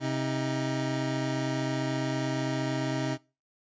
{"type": "tone pair together", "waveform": "25% pulse", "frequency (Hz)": [132.9, 314.7], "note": ["C3", "D#4"], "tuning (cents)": [27, 20], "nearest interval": "octave + minor third", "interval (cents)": 1493, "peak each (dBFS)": [-26, -28], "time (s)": [0, 3.18], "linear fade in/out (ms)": 50, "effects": ["noise-tail reverb RT60 0.3 s tail -22 dB re dry", "resampled to 16000 Hz"]}